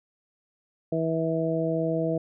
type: harmonic tone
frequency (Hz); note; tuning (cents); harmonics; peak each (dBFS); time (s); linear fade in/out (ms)
162.4; E3; -26; 1 / 2 / 3 / 4; -29 / -29 / -29 / -29; 0.92-2.18; 5
effects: none